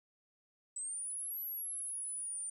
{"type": "linear two-way sweep", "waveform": "sine", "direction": "up then down", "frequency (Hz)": [7902, 11840, 9010], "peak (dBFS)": -38, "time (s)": [0.76, 2.5], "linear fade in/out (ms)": 5, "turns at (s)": 1.4, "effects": ["13-bit"]}